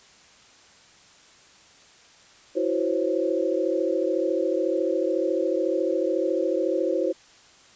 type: tone cluster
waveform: sine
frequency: 328.9 / 370.9 / 511 / 545 Hz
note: E4 / F#4 / C5 / C#5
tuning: -4 / +4 / -41 / -29 cents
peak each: -27 dBFS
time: 2.55-7.13 s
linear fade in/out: 20 ms
effects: white hiss -53 dBFS RMS until 7.75 s + resampled to 16000 Hz